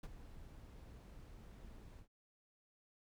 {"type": "noise with ADSR envelope", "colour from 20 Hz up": "brown", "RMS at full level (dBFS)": -44, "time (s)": [0.03, 2.08], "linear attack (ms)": 7, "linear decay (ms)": 39, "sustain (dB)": -11, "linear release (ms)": 98, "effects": []}